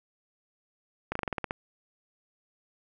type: slowing click train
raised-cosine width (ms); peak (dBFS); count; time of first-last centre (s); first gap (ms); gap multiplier
0.5; -15; 9; 1.12-1.509; 34; 1.1
effects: none